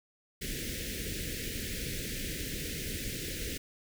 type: band-stop noise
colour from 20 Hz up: pink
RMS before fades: -37 dBFS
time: 0.41-3.58 s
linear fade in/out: 10 ms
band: 510 to 1700 Hz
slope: 48 dB/octave
effects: none